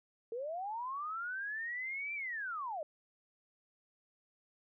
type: linear two-way sweep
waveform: sine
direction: up then down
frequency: 441.9 to 2367 to 574 Hz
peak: -37 dBFS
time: 0.32-2.83 s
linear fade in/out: 2 ms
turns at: 2.14 s
effects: none